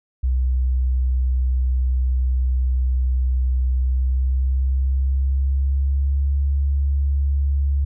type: tone with pitch glide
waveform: sine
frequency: 63.6 to 69.76 Hz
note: C2 to C#2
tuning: -48 to +12 cents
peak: -16 dBFS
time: 0.23-7.85 s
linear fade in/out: 10 ms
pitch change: +160 cents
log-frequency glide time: 3.72-6.36 s
effects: none